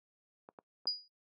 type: clicks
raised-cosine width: 1 ms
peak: -35 dBFS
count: 3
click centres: 0.489 / 0.588 / 0.856 s
type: tone with exponential decay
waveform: sine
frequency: 4900 Hz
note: D#8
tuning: 27 cents flat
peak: -27 dBFS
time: 0.87-1.08 s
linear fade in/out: 2 ms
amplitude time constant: 44 ms
effects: noise-tail reverb RT60 0.1 s tail -20 dB re dry + high-pass 300 Hz 12 dB/octave